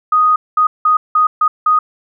sine tone bursts at uneven times, 1244.5 Hz, D#6, in tune, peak -8 dBFS, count 6, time 0.12-0.36 / 0.57-0.67 / 0.85-0.97 / 1.15-1.27 / 1.41-1.48 / 1.66-1.79 s, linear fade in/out 5 ms, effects none

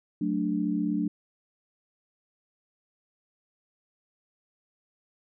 sine chord, D major, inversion first, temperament equal, 185 / 220 / 293.7 Hz, F#3 / A3 / D4, 0 / 0 / 0 cents, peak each -30 / -30 / -28 dBFS, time 0.21-1.08 s, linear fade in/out 5 ms, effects none

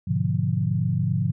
sine chord, G# diminished seventh, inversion none, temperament equal with one note detuned, 103.83 / 125.05 / 146.83 / 174.61 Hz, G#2 / B2 / D3 / F3, 0 / +22 / 0 / 0 cents, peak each -26 dBFS, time 0.07-1.32 s, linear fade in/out 10 ms, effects none

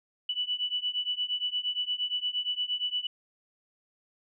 sine beating tone pair, 2960 / 2968.6 Hz, F#7 / F#7, 0 / +5 cents, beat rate 8.6 Hz, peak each -32 / -31 dBFS, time 0.29-3.07 s, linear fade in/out 5 ms, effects none

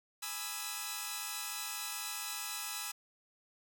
5% pulse chord, E major seventh, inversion first, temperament equal with one note detuned, 830.6 / 987.8 / 1222.4 / 1318.5 Hz, G#5 / B5 / D#6 / E6, 0 / 0 / -31 / 0 cents, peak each -32 / -33 / -34 / -30 dBFS, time 0.22-2.92 s, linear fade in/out 10 ms, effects none

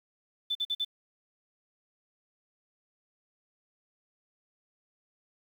sine tone bursts, 3519 Hz, A7, in tune, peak -27 dBFS, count 4, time 0.5-0.849 s, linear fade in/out 10 ms, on 52 ms, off 47 ms, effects 9-bit

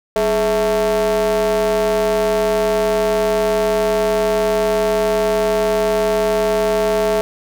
square ring-modulated tone, 115.6 Hz, A#2, 14 cents flat, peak -12 dBFS, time 0.16-7.21 s, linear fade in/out 0 ms, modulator 538 Hz, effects none

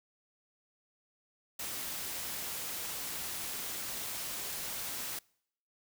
white noise, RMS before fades -39 dBFS, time 1.59-5.19 s, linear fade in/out 5 ms, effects noise-tail reverb RT60 0.7 s tail -26 dB re dry

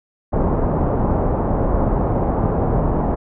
pink low-pass noise, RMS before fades -18 dBFS, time 0.32-3.16 s, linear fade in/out 20 ms, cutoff 940 Hz, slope 24 dB/octave, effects none

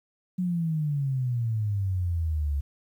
sine exponential sweep, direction down, 185 to 69.3 Hz, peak -24 dBFS, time 0.38-2.61 s, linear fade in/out 10 ms, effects 10-bit

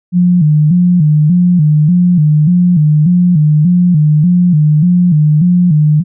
sine tone with vibrato, 164 Hz, E3, 9 cents flat, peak -5 dBFS, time 0.12-6.04 s, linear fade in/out 50 ms, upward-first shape square, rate 1.7 Hz, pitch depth 140 cents each way, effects none

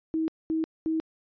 sine tone bursts, 320 Hz, D#4, 49 cents sharp, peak -24 dBFS, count 3, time 0.14-1 s, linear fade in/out 0 ms, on 140 ms, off 220 ms, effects resampled to 11025 Hz

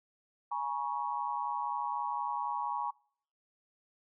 sine tone cluster, 835 / 959 / 1110 Hz, G#5 / A#5 / C#6, +9 / +49 / +2 cents, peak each -37 / -35 / -37 dBFS, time 0.51-2.91 s, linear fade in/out 10 ms, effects noise-tail reverb RT60 0.6 s tail -26 dB re dry

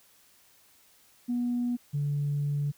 sine tone pair in turn, 242.9 / 144.43 Hz, B3 / D3, -29 / -29 cents, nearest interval major sixth, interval 900 cents, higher first, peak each -25 dBFS, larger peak neither, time 1.28-1.77 / 1.93-2.72 s, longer second, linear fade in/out 20 ms, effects tanh soft clip ceiling -22 dBFS + white hiss -61 dBFS RMS until 2.77 s

